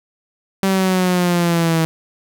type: linear sweep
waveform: sawtooth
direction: down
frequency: 193.9 to 160.9 Hz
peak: -10 dBFS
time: 0.63-1.85 s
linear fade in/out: 0 ms
effects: none